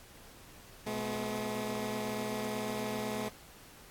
15% pulse tone cluster, 122 / 214 / 252.1 Hz, B2 / A3 / B3, -21 / -48 / +36 cents, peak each -37 / -29 / -35 dBFS, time 0.86-3.29 s, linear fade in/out 10 ms, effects pink hiss -55 dBFS RMS until 3.9 s + AAC 64 kbps

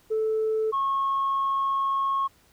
sine tone pair in turn, 438 / 1091.3 Hz, A4 / C#6, -8 / -27 cents, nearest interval octave + major third, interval 1581 cents, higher second, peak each -21 dBFS, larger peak neither, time 0.1-0.72 / 0.72-2.28 s, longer second, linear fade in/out 20 ms, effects tanh soft clip ceiling -19 dBFS + pink hiss -60 dBFS RMS until 2.52 s

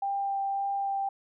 sine tone with vibrato, 791 Hz, G5, 15 cents sharp, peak -27 dBFS, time 0.02-1.09 s, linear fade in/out 5 ms, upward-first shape sine, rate 1.8 Hz, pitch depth 9 cents each way, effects none

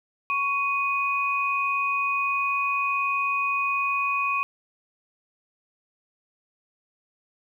sine tone pair together, 1108.7 / 2492 Hz, C#6 / D#7, 0 / +2 cents, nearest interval octave + major second, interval 1402 cents, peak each -25 dBFS, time 0.3-4.43 s, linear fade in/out 0 ms, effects 10-bit

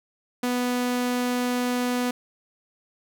sawtooth tone, 246.9 Hz, B3, in tune, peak -19 dBFS, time 0.43-2.11 s, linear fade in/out 5 ms, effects none

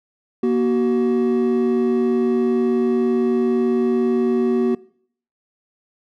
triangle tone pair together, 238.6 / 376.6 Hz, A#3 / F#4, +41 / +31 cents, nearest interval minor sixth, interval 790 cents, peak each -16 dBFS, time 0.43-4.75 s, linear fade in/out 5 ms, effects noise-tail reverb RT60 0.6 s tail -22 dB re dry + tanh soft clip ceiling -6 dBFS

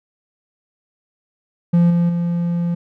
triangle tone with level steps, 172.1 Hz, F3, 25 cents flat, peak -8 / -11 / -15 dBFS, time 1.73-2.75 s, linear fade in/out 10 ms, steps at 1.9 / 2.09 s, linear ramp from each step 5 ms, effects none

